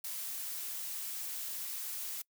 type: noise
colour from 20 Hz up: blue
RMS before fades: -40 dBFS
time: 0.04-2.22 s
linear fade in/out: 5 ms
effects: noise-tail reverb RT60 0.1 s tail -24 dB re dry